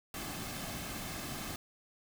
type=noise with comb filter; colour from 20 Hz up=pink; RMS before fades=-41 dBFS; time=0.14-1.56 s; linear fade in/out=2 ms; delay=2.1 ms; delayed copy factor=-0.5; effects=none